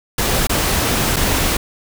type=noise with dropouts; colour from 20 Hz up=pink; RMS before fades=-17 dBFS; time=0.18-1.57 s; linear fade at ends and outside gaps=5 ms; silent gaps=0.471-0.494 / 1.161-1.165 s; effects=none